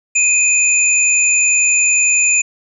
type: tone pair together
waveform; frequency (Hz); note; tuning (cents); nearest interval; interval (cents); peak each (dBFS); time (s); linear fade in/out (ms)
sine; 2500 / 7071; D#7 / A8; +8 / +8; octave + tritone; 1800; -13; 0.15-2.42; 10
effects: none